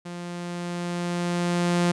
sawtooth tone with level ramp, 174.61 Hz, F3, in tune, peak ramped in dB -30 to -15 dBFS, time 0.05-1.92 s, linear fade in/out 10 ms, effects resampled to 22050 Hz

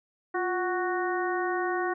harmonic tone with a mistuned harmonic, 370 Hz, F#4, in tune, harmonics 1 / 2 / 3 / 4 / 5, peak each -29 / -32 / -34 / -35 / -36 dBFS, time 0.34-1.94 s, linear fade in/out 10 ms, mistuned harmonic 1, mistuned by -80 cents, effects none

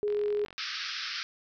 sine tone, 415.3 Hz, G#4, in tune, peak -26 dBFS, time 0.03-0.45 s, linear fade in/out 0 ms
click train, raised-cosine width 0.3 ms, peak -30 dBFS, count 21, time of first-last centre 0.08-0.528 s, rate 44.6 Hz
white band-pass noise, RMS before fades -36 dBFS, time 0.58-1.23 s, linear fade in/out 0 ms, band 1200 to 5500 Hz, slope 96 dB/octave
effects none

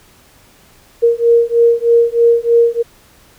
sine beating tone pair, 466.2 / 469.4 Hz, A#4 / A#4, 0 / +12 cents, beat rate 3.2 Hz, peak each -11 dBFS, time 1.02-2.83 s, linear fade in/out 20 ms, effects pink hiss -47 dBFS RMS until 3.38 s

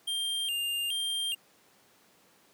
square tone with vibrato, 2989 Hz, F#7, 17 cents sharp, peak -30 dBFS, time 0.07-1.35 s, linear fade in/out 10 ms, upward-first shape square, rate 1.2 Hz, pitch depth 110 cents each way, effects pink hiss -62 dBFS RMS until 2.53 s + high-pass 200 Hz 12 dB/octave

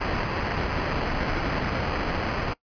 pink noise with sample-and-hold, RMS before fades -27 dBFS, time 0-2.54 s, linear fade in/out 20 ms, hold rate 3675 Hz, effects noise-tail reverb RT60 0.1 s tail -21 dB re dry + resampled to 11025 Hz

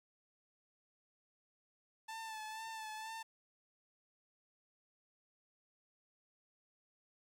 sawtooth tone with vibrato, 880 Hz, A5, in tune, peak -40 dBFS, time 2.08-3.23 s, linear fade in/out 10 ms, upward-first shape sine, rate 2.1 Hz, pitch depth 36 cents each way, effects low-pass 11000 Hz 12 dB/octave + 11-bit

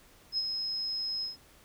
sine tone with ADSR envelope, 5130 Hz, E8, 48 cents flat, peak -26 dBFS, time 0.32-1.37 s, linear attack 57 ms, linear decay 40 ms, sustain -5 dB, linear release 140 ms, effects pink hiss -59 dBFS RMS until 1.64 s

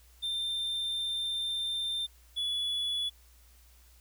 triangle tone pair in turn, 3588 / 3414 Hz, A7 / G#7, +33 / +47 cents, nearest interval minor second, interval 86 cents, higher first, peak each -29 / -28 dBFS, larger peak second, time 0.22-2.07 / 2.36-3.1 s, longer first, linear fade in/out 20 ms, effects added 60 Hz sine -57 dBFS peak until 4 s + white hiss -63 dBFS RMS until 4 s

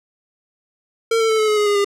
square tone with pitch steps, 455.2 / 447.4 / 439.7 / 432.1 / 424.7 / 417.4 / 410.2 / 403.2 Hz, A#4 / A4 / A4 / A4 / G#4 / G#4 / G#4 / G4, -41 / +29 / -1 / -31 / +39 / +9 / -21 / +49 cents, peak -15 dBFS, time 1.11-1.846 s, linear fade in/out 5 ms, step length 92 ms, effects low-pass 9000 Hz 12 dB/octave

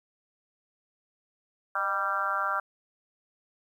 harmonic tone with a mistuned harmonic, 196 Hz, G3, in tune, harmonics 3 / 4 / 5 / 6 / 7 / 8, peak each -38 / -36 / -37 / -32 / -29 / -35 dBFS, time 1.75-2.6 s, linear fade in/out 5 ms, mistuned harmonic 3, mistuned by +64 cents, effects 10-bit

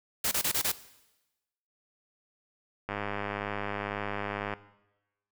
white noise bursts, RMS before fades -28 dBFS, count 5, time 0.24-0.718 s, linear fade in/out 5 ms, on 74 ms, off 27 ms
click train, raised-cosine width 0.5 ms, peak -18 dBFS, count 169, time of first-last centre 2.89-4.537 s, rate 102 Hz
effects noise-tail reverb RT60 1.0 s tail -17 dB re dry

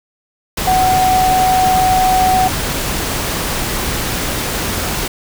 sine tone in noise, 746 Hz, F#5, 14 cents sharp, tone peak -10 dBFS, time 0.67-2.48 s, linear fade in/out 5 ms, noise pink, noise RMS -19 dBFS, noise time 0.57-5.08 s, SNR +6 dB, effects none

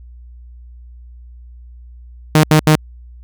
sawtooth tone bursts, 154.4 Hz, D#3, 13 cents flat, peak -3 dBFS, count 3, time 2.35-2.754 s, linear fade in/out 2 ms, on 84 ms, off 76 ms, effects added 60 Hz sine -35 dBFS peak until 3.23 s

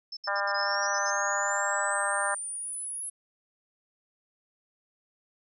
sine tone bursts, 5274 Hz, E8, in tune, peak -35 dBFS, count 9, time 0.12-1.105 s, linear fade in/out 5 ms, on 49 ms, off 68 ms
harmonic tone, 200 Hz, G3, 35 cents sharp, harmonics 3 / 4 / 5 / 6 / 7 / 8 / 9, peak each -34 / -34 / -34 / -34 / -34 / -34 / -34 dBFS, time 0.27-2.35 s, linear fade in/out 10 ms
sine linear sweep, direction up, 5040 to 10690 Hz, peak -33 dBFS, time 0.54-3.1 s, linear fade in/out 10 ms
effects none

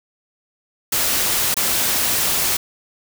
white noise with dropouts, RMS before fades -19 dBFS, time 0.92-2.57 s, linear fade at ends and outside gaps 5 ms, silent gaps 1.543-1.567 s, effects none

